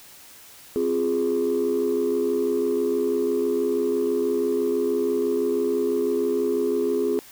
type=chord; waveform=sine; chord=F minor; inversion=second; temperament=equal; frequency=261.6 / 349.2 / 415.3 Hz; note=C4 / F4 / Ab4; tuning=0 / 0 / 0 cents; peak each=-26 / -25 / -21 dBFS; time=0.76-7.19 s; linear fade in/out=0 ms; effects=tanh soft clip ceiling -15 dBFS + white hiss -47 dBFS RMS until 7.31 s